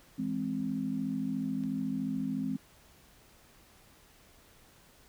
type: chord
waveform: sine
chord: E augmented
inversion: none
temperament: equal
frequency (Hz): 164.81 / 207.7 / 261.6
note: E3 / G#3 / B#3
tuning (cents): 0 / 0 / 0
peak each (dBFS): -39 / -35 / -33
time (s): 0.18-2.57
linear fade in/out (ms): 10
type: clicks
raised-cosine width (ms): 0.2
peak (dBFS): -45 / -37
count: 2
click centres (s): 1.425 / 1.637
effects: pink hiss -60 dBFS RMS until 5.08 s